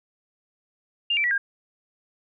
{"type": "tone with pitch steps", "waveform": "sine", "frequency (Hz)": [2805, 2332, 1938.1, 1611], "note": ["F7", "D7", "B6", "G6"], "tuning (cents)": [7, -13, -33, 47], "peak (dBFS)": -20, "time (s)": [1.1, 1.38], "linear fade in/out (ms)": 5, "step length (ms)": 70, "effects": []}